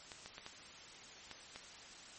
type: clicks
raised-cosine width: 0.2 ms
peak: -29 dBFS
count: 6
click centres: 0.118 / 0.26 / 0.381 / 0.464 / 1.313 / 1.56 s
effects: white hiss -54 dBFS RMS until 2.18 s + MP3 32 kbps